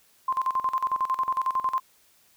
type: tone with tremolo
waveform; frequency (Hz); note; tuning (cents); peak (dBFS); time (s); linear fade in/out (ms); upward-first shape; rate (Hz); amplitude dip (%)
sine; 1046.5; C6; 0; -21; 0.28-1.8; 5; square; 11; 80
effects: white hiss -61 dBFS RMS until 2.36 s